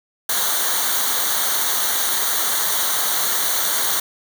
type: noise with comb filter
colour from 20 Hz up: white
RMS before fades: -20 dBFS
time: 0.29-4 s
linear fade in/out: 5 ms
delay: 0.39 ms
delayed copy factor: -0.8
effects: none